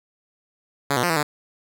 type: tone with pitch steps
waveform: 5% pulse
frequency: 141 / 122.6 / 175.5 / 162.6 / 148.2 Hz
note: C#3 / B2 / F3 / E3 / D3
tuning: +30 / -12 / +9 / -23 / +16 cents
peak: -8 dBFS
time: 0.9-1.23 s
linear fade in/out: 5 ms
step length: 66 ms
effects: none